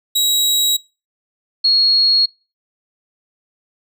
sawtooth / sine tone pair in turn, 3850 / 4308 Hz, B7 / C8, -45 / +50 cents, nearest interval major second, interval 195 cents, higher second, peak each -10 dBFS, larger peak neither, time 0.15-0.77 / 1.64-2.26 s, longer neither, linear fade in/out 10 ms, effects noise-tail reverb RT60 0.3 s tail -23 dB re dry

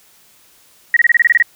sine tone bursts, 1893 Hz, A#6, 26 cents sharp, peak -6 dBFS, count 10, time 0.94-1.425 s, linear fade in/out 2 ms, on 26 ms, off 25 ms, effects white hiss -50 dBFS RMS until 1.55 s

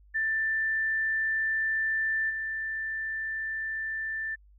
sine tone with level steps, 1773 Hz, A6, 13 cents sharp, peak -25 / -30 dBFS, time 0.14-4.36 s, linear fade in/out 20 ms, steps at 2.29 s, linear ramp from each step 20 ms, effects added 50 Hz sine -54 dBFS peak until 4.58 s

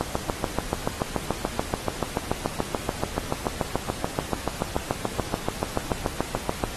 two click trains, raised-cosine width 1 ms, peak -9 / -21 dBFS, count 47 / 8, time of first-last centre 0.01-6.638 / 2.59-5.62 s, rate 6.94 / 2.31 Hz, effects pink hiss -36 dBFS RMS until 6.76 s + AAC 32 kbps

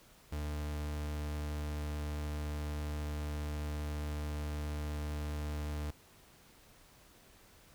40% pulse tone, 74.6 Hz, D2, 28 cents sharp, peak -35 dBFS, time 0.32-5.91 s, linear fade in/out 5 ms, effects pink hiss -61 dBFS RMS until 7.74 s

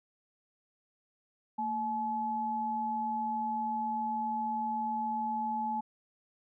sine tone pair together, 226.9 / 856.7 Hz, A#3 / A5, -47 / -46 cents, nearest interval octave + major seventh, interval 2301 cents, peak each -38 / -31 dBFS, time 1.58-5.81 s, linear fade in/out 10 ms, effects none

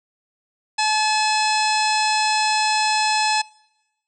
harmonic tone with a mistuned harmonic, 860 Hz, A5, 40 cents flat, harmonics 1 / 2 / 3 / 4 / 5 / 6 / 7 / 8 / 9 / 10, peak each -20 / -27 / -25 / -32 / -27 / -27 / -37 / -35 / -32 / -35 dBFS, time 0.78-3.42 s, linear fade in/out 10 ms, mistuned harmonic 5, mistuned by -75 cents, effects noise-tail reverb RT60 1.0 s tail -25 dB re dry

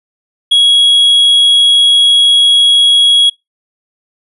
triangle tone, 3322 Hz, G#7, in tune, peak -3 dBFS, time 0.51-3.3 s, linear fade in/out 10 ms, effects noise-tail reverb RT60 0.2 s tail -26 dB re dry + resampled to 32000 Hz

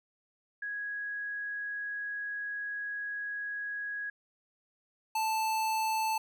sine / square tone pair in turn, 1661.2 / 880 Hz, G#6 / A5, 0 / 0 cents, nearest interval major seventh, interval 1100 cents, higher first, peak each -34 / -29 dBFS, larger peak second, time 0.62-4.1 / 5.15-6.18 s, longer first, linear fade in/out 5 ms, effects none

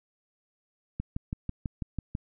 click train, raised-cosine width 5 ms, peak -19 dBFS, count 8, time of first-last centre 1-2.151 s, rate 6.08 Hz, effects none

